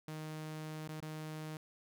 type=tone with dropouts; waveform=sawtooth; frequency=155.56 Hz; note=D#3; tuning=in tune; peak=-38 dBFS; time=0.08-1.57 s; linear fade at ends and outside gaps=2 ms; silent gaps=0.877-0.888 / 1.003-1.025 s; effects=none